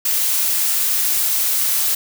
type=noise; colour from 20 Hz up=blue; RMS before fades=-18 dBFS; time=0.05-1.95 s; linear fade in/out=5 ms; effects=none